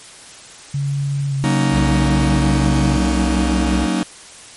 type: tone with vibrato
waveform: sine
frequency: 138.59 Hz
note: C#3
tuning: in tune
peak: -17 dBFS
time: 0.74-2.97 s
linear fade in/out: 5 ms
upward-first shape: square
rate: 0.87 Hz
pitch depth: 22 cents each way
type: chord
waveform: 45% pulse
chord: D# minor seventh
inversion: first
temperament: just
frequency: 186.68 / 233.3 / 280 / 311.1 Hz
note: F#3 / A#3 / C#4 / D#4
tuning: +16 / +2 / +18 / 0 cents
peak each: -21 / -22 / -24 / -21 dBFS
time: 1.44-4.03 s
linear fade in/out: 0 ms
type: tone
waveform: square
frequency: 64.1 Hz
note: C2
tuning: 35 cents flat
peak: -19 dBFS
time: 1.71-3.88 s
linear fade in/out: 50 ms
effects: white hiss -39 dBFS RMS until 4.56 s + MP3 48 kbps